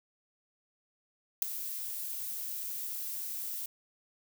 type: noise with ADSR envelope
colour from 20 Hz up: violet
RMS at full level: -22 dBFS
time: 1.42-3.66 s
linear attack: 5 ms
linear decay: 4 ms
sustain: -16 dB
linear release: 4 ms
effects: none